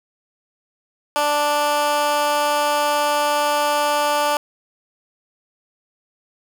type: tone with high-pass filter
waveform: 15% pulse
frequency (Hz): 293.7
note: D4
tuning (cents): 0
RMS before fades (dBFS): -19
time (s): 1.16-4.37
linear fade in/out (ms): 0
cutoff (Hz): 710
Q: 1.3
effects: none